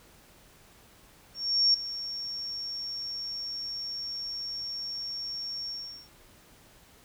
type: tone with ADSR envelope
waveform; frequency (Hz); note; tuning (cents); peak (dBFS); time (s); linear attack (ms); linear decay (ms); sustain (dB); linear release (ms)
sine; 5510; F8; -24; -18; 1.34-6.09; 400; 6; -15; 400
effects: pink hiss -57 dBFS RMS until 7.04 s